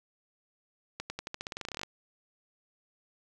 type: accelerating click train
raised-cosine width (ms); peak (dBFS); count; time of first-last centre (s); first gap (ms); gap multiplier
0.2; -19; 18; 1-1.833; 100; 0.9
effects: none